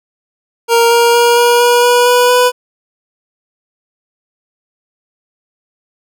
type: tone with pitch steps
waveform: 25% pulse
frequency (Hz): 466.2 / 470.3 / 474.3 / 478.5 / 482.6 / 486.8 / 491.1 / 495.4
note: A#4 / A#4 / A#4 / A#4 / B4 / B4 / B4 / B4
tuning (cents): 0 / +15 / +30 / +45 / -40 / -25 / -10 / +5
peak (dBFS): -3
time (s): 0.68-2.52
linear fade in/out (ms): 50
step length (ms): 230
effects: none